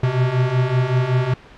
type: beating tone pair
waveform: square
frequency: 123.47 / 128.77 Hz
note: B2 / C3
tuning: 0 / -27 cents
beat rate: 5.3 Hz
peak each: -22 / -18 dBFS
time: 0.03-1.34 s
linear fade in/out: 5 ms
effects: pink hiss -44 dBFS RMS until 1.57 s + low-pass 3000 Hz 12 dB/octave